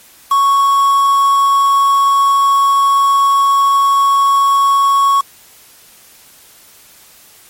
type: tone with quantisation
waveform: triangle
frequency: 1108.7 Hz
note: C#6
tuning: in tune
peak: -6 dBFS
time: 0.31-5.21 s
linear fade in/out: 5 ms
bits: 4
effects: white hiss -43 dBFS RMS until 7.49 s + MP3 64 kbps